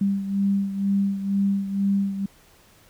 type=beating tone pair; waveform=sine; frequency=197.4 / 199.5 Hz; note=G3 / G3; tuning=+12 / +31 cents; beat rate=2.1 Hz; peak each=-21 / -27 dBFS; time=0.01-2.26 s; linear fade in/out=5 ms; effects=pink hiss -55 dBFS RMS until 2.89 s